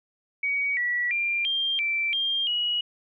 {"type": "tone with pitch steps", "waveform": "sine", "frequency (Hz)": [2256, 1943, 2384, 3190, 2338, 3201, 2910], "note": ["C#7", "B6", "D7", "G7", "D7", "G7", "F#7"], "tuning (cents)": [30, -29, 25, 30, -8, 36, -29], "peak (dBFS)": -23, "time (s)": [0.43, 2.81], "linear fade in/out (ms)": 5, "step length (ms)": 340, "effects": []}